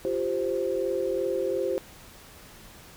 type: chord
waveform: sine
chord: F suspended second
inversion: none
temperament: equal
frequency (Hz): 349.2 / 392 / 523.3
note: F4 / G4 / C5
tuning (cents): 0 / 0 / 0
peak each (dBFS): -31 / -29 / -28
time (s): 0.05-1.78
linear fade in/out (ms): 0
effects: pink hiss -49 dBFS RMS until 2.96 s